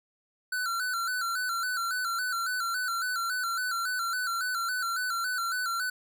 square tone with vibrato, 1431 Hz, F6, 42 cents sharp, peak -29 dBFS, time 0.52-5.9 s, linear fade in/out 5 ms, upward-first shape square, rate 3.6 Hz, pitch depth 80 cents each way, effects none

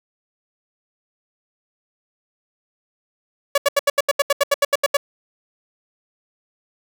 sawtooth tone bursts, 567 Hz, C#5, 39 cents sharp, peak -9 dBFS, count 14, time 3.55-4.97 s, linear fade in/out 5 ms, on 29 ms, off 78 ms, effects none

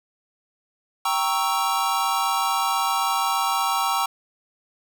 square chord, G diminished seventh, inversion none, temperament equal, 784 / 932.3 / 1108.7 / 1318.5 Hz, G5 / Bb5 / Db6 / Fb6, 0 / 0 / 0 / 0 cents, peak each -27 dBFS, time 1.05-4.06 s, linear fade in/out 5 ms, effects none

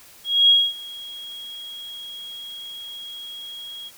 sine tone with ADSR envelope, 3293 Hz, G#7, 15 cents flat, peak -10 dBFS, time 0.24-3.91 s, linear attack 250 ms, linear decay 240 ms, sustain -23 dB, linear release 40 ms, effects white hiss -48 dBFS RMS until 3.97 s

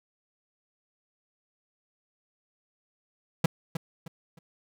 45% pulse tone with echo, 164.5 Hz, E3, 3 cents flat, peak -18 dBFS, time 3.44-3.46 s, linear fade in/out 5 ms, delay 310 ms, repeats 3, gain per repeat -10 dB, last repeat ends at 4.39 s, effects none

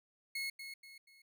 30% pulse tone with echo, 2175 Hz, C#7, 33 cents flat, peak -34 dBFS, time 0.35-0.5 s, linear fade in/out 5 ms, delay 240 ms, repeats 3, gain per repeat -8 dB, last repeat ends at 1.22 s, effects none

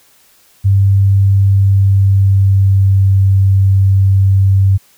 sine tone with pitch glide, 98.3 to 97 Hz, G2 to G2, +5 to -18 cents, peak -6 dBFS, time 0.64-4.78 s, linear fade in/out 20 ms, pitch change -23 cents, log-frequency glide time 1.44-3.18 s, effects white hiss -49 dBFS RMS until 4.97 s

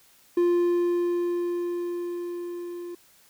triangle tone with level ramp, 349.2 Hz, F4, in tune, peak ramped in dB -16 to -32 dBFS, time 0.37-2.95 s, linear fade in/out 5 ms, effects white hiss -58 dBFS RMS until 3.29 s

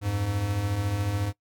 square beating tone pair, 88 / 102 Hz, F2 / G#2, +14 / -31 cents, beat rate 14 Hz, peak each -34 / -27 dBFS, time 0.01-1.33 s, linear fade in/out 50 ms, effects noise-tail reverb RT60 0.1 s tail -19 dB re dry

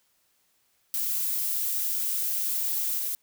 violet noise with level steps, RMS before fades -28 / -30 dBFS, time 0.94-3.15 s, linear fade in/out 0 ms, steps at 2.97 s, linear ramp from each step 20 ms, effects white hiss -69 dBFS RMS until 3.22 s

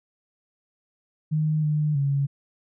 sine tone with pitch steps, 154.5 / 151.1 / 139.9 Hz, D#3 / D3 / C#3, -12 / +50 / +16 cents, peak -20 dBFS, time 1.31-2.27 s, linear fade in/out 20 ms, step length 320 ms, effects none

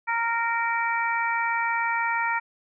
harmonic tone, 463.1 Hz, A#4, 11 cents flat, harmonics 2 / 3 / 4 / 5, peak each -26 / -29 / -29 / -30 dBFS, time 0.07-2.4 s, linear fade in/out 20 ms, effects none

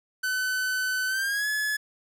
45% pulse tone with pitch glide, 1512 to 1707 Hz, F#6 to G#6, +37 to +47 cents, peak -25 dBFS, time 0.23-1.77 s, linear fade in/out 10 ms, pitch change +210 cents, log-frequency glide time 1.07-1.48 s, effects 10-bit

